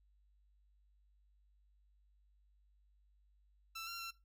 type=tone with pitch steps; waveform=15% pulse; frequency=1334 / 1373 / 1355 Hz; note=E6 / F6 / E6; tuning=+20 / -30 / +47 cents; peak=-37 dBFS; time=3.75-4.11 s; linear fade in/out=10 ms; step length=120 ms; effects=noise-tail reverb RT60 0.2 s tail -17 dB re dry + added 50 Hz sine -68 dBFS peak until 4.24 s